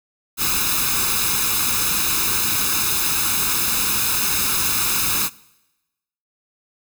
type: noise with comb filter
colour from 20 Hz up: white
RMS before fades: -20 dBFS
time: 0.37-5.3 s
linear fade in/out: 50 ms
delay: 0.78 ms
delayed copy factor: +0.75
effects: noise-tail reverb RT60 1.0 s tail -22 dB re dry